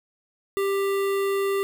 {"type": "tone with notch filter", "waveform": "square", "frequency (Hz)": 394.4, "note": "G4", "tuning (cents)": 11, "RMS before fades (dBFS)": -24, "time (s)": [0.57, 1.63], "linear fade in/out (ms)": 0, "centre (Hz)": 5700, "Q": 1, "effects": []}